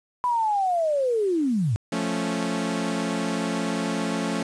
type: linear sweep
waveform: sine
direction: down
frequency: 1001 to 94.1 Hz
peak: -20 dBFS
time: 0.24-1.76 s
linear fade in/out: 0 ms
type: chord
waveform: sawtooth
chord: F augmented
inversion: none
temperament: equal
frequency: 174.61 / 220 / 277.2 Hz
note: F3 / A3 / C#4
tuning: 0 / 0 / 0 cents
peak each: -26 / -24 / -25 dBFS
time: 1.92-4.43 s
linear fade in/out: 5 ms
effects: resampled to 22050 Hz + 8-bit